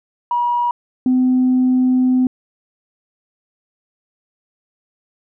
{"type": "tone pair in turn", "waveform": "sine", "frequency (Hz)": [962, 254.8], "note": ["B5", "C4"], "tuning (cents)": [-46, -46], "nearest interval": "octave + major seventh", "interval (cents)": 2300, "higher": "first", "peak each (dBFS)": [-14, -10], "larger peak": "second", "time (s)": [[0.31, 0.71], [1.06, 2.27]], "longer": "second", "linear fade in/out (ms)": 2, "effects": ["tanh soft clip ceiling -8 dBFS"]}